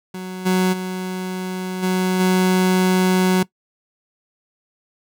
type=tone with level steps; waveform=30% pulse; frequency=185 Hz; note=F#3; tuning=in tune; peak=-25 / -12 / -21 / -14 / -11 dBFS; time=0.14-3.43 s; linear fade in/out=5 ms; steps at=0.45 / 0.72 / 1.82 / 2.19 s; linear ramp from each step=20 ms; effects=noise-tail reverb RT60 0.1 s tail -20 dB re dry